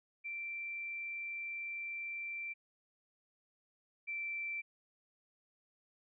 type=tone pair in turn; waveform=sine; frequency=2349 / 2340 Hz; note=D7 / D7; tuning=0 / -7 cents; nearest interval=unison; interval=7 cents; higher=first; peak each=-39 / -37 dBFS; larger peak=second; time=0.24-2.54 / 4.07-4.62 s; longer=first; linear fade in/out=20 ms; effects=none